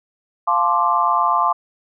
sine chord, D minor seventh, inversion first, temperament equal with one note detuned, 698.5 / 869.9 / 1046.5 / 1174.7 Hz, F5 / A5 / C6 / D6, 0 / -20 / 0 / 0 cents, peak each -22 / -21 / -18 / -19 dBFS, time 0.47-1.53 s, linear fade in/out 10 ms, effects none

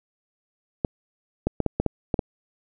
clicks, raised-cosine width 2 ms, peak -8 dBFS, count 8, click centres 0.848 / 1.47 / 1.603 / 1.663 / 1.8 / 1.863 / 2.142 / 2.192 s, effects none

